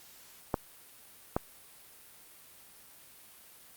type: clicks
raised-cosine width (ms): 1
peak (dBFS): -13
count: 2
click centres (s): 0.542 / 1.365
effects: white hiss -55 dBFS RMS until 3.76 s + Opus 48 kbps